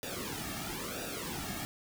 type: noise with flanger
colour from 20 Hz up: pink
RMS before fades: -39 dBFS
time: 0.03-1.65 s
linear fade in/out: 0 ms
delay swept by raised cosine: 0.94 to 2.04 ms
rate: 1 Hz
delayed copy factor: -0.8
effects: none